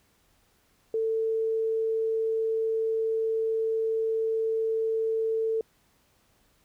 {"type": "tone", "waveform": "sine", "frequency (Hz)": 445.9, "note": "A4", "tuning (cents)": 23, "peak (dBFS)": -24, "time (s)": [0.94, 5.61], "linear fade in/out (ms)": 2, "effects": ["pink hiss -66 dBFS RMS until 6.64 s"]}